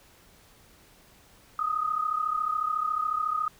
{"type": "tone pair together", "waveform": "sine", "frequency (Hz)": [1236, 1270], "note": ["D#6", "D#6"], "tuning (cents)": [-12, 35], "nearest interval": "unison", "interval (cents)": 47, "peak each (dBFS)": [-27, -30], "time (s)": [1.59, 3.48], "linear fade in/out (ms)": 2, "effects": ["pink hiss -57 dBFS RMS until 3.59 s"]}